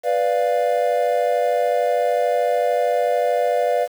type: chord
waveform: triangle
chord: B diminished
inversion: none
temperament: equal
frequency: 493.9 / 587.3 / 698.5 Hz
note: B4 / D5 / F5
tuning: 0 / 0 / 0 cents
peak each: -19 dBFS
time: 0.03-3.88 s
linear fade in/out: 50 ms
effects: 7-bit